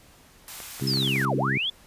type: high-pass noise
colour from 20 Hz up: white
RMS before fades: -39 dBFS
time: 0.48-1.25 s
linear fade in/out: 0 ms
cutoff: 680 Hz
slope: 24 dB/octave
type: clicks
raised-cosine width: 0.5 ms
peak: -24 dBFS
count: 9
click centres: 0.603 / 0.798 / 0.936 / 0.973 / 1.027 / 1.076 / 1.159 / 1.216 / 1.25 s
type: harmonic tone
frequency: 67 Hz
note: C2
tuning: 42 cents sharp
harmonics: 2 / 3 / 4 / 5 / 6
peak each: -27 / -31 / -33 / -35 / -37 dBFS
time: 0.81-1.58 s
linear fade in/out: 5 ms
type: linear two-way sweep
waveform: sine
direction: down then up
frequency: 5274 to 232.5 to 3541 Hz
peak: -24 dBFS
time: 0.87-1.7 s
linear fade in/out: 5 ms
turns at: 1.36 s
effects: pink hiss -54 dBFS RMS until 1.86 s + resampled to 32000 Hz